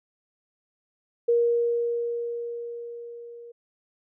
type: tone with level ramp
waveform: sine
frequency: 471.8 Hz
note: A#4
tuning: 21 cents sharp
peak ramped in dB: -17 to -41 dBFS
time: 1.28-3.52 s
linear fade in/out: 10 ms
effects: none